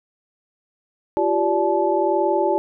sine tone cluster, 345.7 / 386.8 / 581 / 865 Hz, F4 / G4 / D5 / A5, -18 / -23 / -19 / -30 cents, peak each -22 dBFS, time 1.17-2.58 s, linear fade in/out 0 ms, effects none

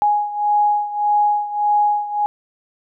sine beating tone pair, 830.6 / 832.3 Hz, G#5 / G#5, 0 / +4 cents, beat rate 1.7 Hz, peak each -16 / -20 dBFS, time 0.02-2.26 s, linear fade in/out 0 ms, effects none

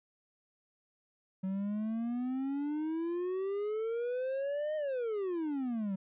triangle exponential two-way sweep, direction up then down, 187 to 622.3 to 187 Hz, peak -30 dBFS, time 1.43-5.96 s, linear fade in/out 10 ms, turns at 4.76 s, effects resampled to 8000 Hz

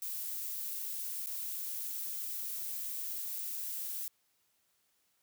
violet noise with dropouts, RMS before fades -39 dBFS, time 0.02-4.08 s, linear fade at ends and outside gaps 1 ms, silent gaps 1.261-1.269 s, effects white hiss -75 dBFS RMS until 5.22 s + high-pass 60 Hz 12 dB/octave

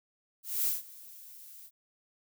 violet noise with ADSR envelope, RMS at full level -28 dBFS, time 0.43-1.71 s, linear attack 230 ms, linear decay 160 ms, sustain -22 dB, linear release 56 ms, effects none

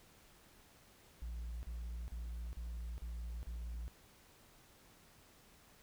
sine tone bursts, 58 Hz, A#1, 8 cents flat, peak -38 dBFS, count 6, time 1.22-3.88 s, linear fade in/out 0 ms, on 410 ms, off 40 ms, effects tanh soft clip ceiling -40 dBFS + pink hiss -64 dBFS RMS until 5.82 s

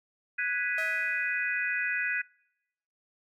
sine chord, G# minor seventh, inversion third, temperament equal, 1480 / 1661.2 / 1975.5 / 2489 Hz, F#6 / G#6 / B6 / D#7, 0 / 0 / 0 / 0 cents, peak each -33 dBFS, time 0.38-2.22 s, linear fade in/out 10 ms
sawtooth tone with exponential decay, 640 Hz, D#5, 49 cents sharp, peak -32 dBFS, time 0.78-1.61 s, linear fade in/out 2 ms, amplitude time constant 180 ms
effects noise-tail reverb RT60 0.9 s tail -26 dB re dry + AAC 64 kbps

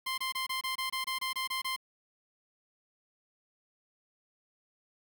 15% pulse tone bursts, 1046.5 Hz, C6, in tune, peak -25 dBFS, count 12, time 0.06-1.764 s, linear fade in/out 10 ms, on 120 ms, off 24 ms, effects 9-bit

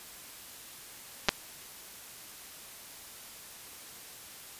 clicks, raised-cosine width 0.2 ms, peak -5 dBFS, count 2, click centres 1.286 / 1.291 s, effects white hiss -48 dBFS RMS until 4.59 s + resampled to 32000 Hz

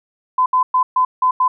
sine tone bursts at uneven times, 1016 Hz, B5, 49 cents sharp, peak -11 dBFS, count 6, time 0.38-0.46 / 0.53-0.63 / 0.74-0.83 / 0.96-1.05 / 1.22-1.31 / 1.4-1.48 s, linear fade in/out 5 ms, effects none

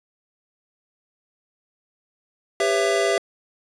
square chord, C# half-diminished seventh, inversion second, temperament just, 399.1 / 498.9 / 554.4 / 665.2 Hz, G4 / B4 / C#5 / E5, +31 / +17 / 0 / +16 cents, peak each -23 / -28 / -29 / -23 dBFS, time 2.6-3.18 s, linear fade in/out 2 ms, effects resampled to 22050 Hz

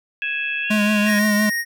sine tone with pitch glide, 2637 to 2754 Hz, E7 to F7, 0 to -25 cents, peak -24 dBFS, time 0.22-1.09 s, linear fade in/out 0 ms, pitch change +75 cents, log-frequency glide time 0.62-0.69 s
harmonic tone, 830.6 Hz, G#5, in tune, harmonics 2 / 3 / 4, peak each -26 / -30 / -34 dBFS, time 0.22-1.19 s, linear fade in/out 2 ms
square tone with vibrato, 209.9 Hz, G#3, 19 cents sharp, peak -17 dBFS, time 0.7-1.5 s, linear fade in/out 10 ms, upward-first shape triangle, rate 5.8 Hz, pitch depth 39 cents each way
square tone, 1864.7 Hz, A#6, in tune, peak -21 dBFS, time 1.05-1.65 s, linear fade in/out 50 ms
effects none

